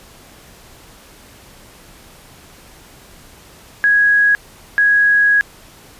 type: tone pair in turn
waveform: sine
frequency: 1660 / 1660 Hz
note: G#6 / G#6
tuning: -1 / -1 cents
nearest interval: unison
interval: 0 cents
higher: neither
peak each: -9 dBFS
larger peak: neither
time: 3.84-4.35 / 4.78-5.41 s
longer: second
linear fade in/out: 0 ms
effects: pink hiss -43 dBFS RMS until 5.99 s + resampled to 32000 Hz